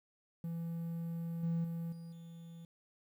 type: tone with level steps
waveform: triangle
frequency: 167.2 Hz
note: E3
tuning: 25 cents sharp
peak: -35 / -29 / -35 / -43 / -46 dBFS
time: 0.44-2.65 s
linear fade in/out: 2 ms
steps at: 1.43 / 1.64 / 1.92 / 2.12 s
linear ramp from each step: 5 ms
effects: tanh soft clip ceiling -25 dBFS + 11-bit